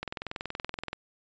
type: click train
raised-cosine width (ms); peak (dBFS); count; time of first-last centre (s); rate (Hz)
0.3; -18; 20; 0.03-0.93; 21.1
effects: resampled to 16000 Hz